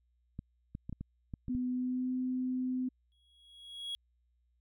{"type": "clicks", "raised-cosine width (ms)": 5, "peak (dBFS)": -28, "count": 8, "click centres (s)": [0.391, 0.751, 0.895, 0.927, 1.01, 1.338, 1.483, 1.55]}
{"type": "tone with pitch glide", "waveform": "sine", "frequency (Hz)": [250.5, 255], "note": ["B3", "C4"], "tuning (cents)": [25, -44], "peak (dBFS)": -31, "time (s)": [1.49, 2.89], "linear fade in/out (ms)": 10, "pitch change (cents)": 31, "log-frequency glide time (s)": [1.69, 2.12]}
{"type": "tone with exponential growth", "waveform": "triangle", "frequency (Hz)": 3322, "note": "G#7", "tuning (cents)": 0, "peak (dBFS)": -33, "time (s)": [3.12, 3.95], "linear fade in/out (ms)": 0, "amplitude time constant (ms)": 180}
{"effects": ["added 60 Hz sine -70 dBFS peak until 4.6 s"]}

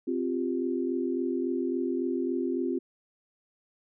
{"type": "chord", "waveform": "sine", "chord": "C suspended fourth", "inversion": "none", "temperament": "just", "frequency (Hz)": [261.6, 348.8, 392.4], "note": ["C4", "F4", "G4"], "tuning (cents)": [0, -2, 2], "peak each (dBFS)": [-30, -30, -34], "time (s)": [0.07, 2.79], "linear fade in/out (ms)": 10, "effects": []}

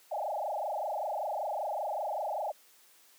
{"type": "tone with frequency modulation", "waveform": "sine", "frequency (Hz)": 720, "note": "F#5", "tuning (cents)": -47, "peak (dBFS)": -31, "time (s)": [0.11, 2.52], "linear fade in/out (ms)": 10, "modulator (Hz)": 25.2, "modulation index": 5.3, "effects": ["white hiss -61 dBFS RMS until 3.18 s", "high-pass 300 Hz 12 dB/octave"]}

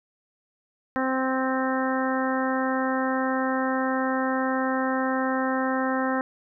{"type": "harmonic tone", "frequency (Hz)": 261.6, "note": "C4", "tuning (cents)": 0, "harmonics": [1, 2, 3, 4, 5, 6, 7], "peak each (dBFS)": [-26, -29, -31, -32, -33, -34, -34], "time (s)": [0.96, 6.21], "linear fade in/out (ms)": 0, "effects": []}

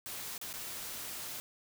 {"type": "noise with dropouts", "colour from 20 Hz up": "white", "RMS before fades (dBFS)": -42, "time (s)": [0.06, 1.4], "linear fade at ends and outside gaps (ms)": 0, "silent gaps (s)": [[0.379, 0.414], [0.529, 0.538]], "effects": []}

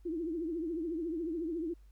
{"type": "tone with vibrato", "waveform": "sine", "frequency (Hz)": 329.6, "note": "E4", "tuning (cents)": 0, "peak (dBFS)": -33, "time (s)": [0.05, 1.74], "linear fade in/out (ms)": 10, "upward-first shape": "triangle", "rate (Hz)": 14, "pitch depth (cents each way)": 150, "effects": ["added 50 Hz sine -54 dBFS peak until 1.91 s", "pink hiss -75 dBFS RMS until 1.91 s"]}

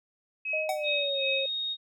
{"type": "tone with tremolo", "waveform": "sine", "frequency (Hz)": 2551, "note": "D#7", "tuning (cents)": 43, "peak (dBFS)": -27, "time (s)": [0.45, 1.5], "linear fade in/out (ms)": 5, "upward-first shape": "sine", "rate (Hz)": 2.6, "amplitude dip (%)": 100}
{"type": "tone with pitch glide", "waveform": "sine", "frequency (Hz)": [622.3, 541.7], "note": ["D#5", "C#5"], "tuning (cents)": [0, -40], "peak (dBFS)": -30, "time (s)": [0.53, 1.46], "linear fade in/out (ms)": 5, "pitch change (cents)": -240, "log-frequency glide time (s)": [0.67, 1.23]}
{"type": "tone with exponential decay", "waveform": "square", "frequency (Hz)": 753, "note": "F#5", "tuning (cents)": 30, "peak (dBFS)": -26, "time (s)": [0.69, 0.93], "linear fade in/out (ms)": 2, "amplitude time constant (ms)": 51}
{"type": "tone", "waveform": "sine", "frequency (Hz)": 3729, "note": "A#7", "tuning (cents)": 0, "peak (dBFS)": -29, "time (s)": [0.83, 1.77], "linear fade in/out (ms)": 50}
{"effects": []}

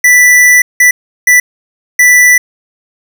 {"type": "tone bursts at uneven times", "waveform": "square", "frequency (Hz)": 1975.5, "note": "B6", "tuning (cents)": 0, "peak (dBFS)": -3, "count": 4, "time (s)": [[0.04, 0.62], [0.8, 0.91], [1.27, 1.4], [1.99, 2.38]], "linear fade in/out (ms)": 5, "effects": ["7-bit"]}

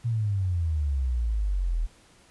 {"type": "exponential sweep", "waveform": "sine", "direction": "down", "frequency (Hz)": [120, 38.89], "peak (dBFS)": -23, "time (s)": [0.04, 1.87], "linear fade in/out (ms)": 20, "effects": ["pink hiss -57 dBFS RMS until 2.3 s", "resampled to 24000 Hz"]}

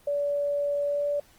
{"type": "tone with pitch glide", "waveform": "sine", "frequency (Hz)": [575, 579], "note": ["D5", "D5"], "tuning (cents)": [-37, -25], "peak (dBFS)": -24, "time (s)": [0.07, 1.2], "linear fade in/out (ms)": 5, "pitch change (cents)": 12, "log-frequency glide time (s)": [0.86, 1.04], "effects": ["pink hiss -58 dBFS RMS until 1.38 s", "Opus 24 kbps"]}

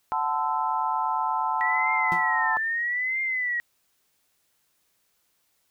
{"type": "chord", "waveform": "sine", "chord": "F# half-diminished seventh", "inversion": "none", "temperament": "equal with one note detuned", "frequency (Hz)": [740, 880, 1028.5, 1318.5], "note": ["F#5", "A5", "C6", "E6"], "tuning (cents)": [0, 0, -30, 0], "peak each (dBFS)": [-32, -26, -28, -32], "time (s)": [0.12, 2.57], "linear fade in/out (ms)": 0}
{"type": "tone with vibrato", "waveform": "sine", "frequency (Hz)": 1929, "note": "B6", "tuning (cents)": -41, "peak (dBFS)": -24, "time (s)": [1.61, 3.6], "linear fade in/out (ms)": 0, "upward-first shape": "triangle", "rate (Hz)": 0.78, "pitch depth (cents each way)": 160}
{"type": "tone with exponential decay", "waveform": "30% pulse", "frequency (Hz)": 172.9, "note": "F3", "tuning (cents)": -17, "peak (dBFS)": -25, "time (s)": [2.12, 2.27], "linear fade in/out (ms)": 0, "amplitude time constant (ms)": 31}
{"effects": ["white hiss -70 dBFS RMS until 5.7 s"]}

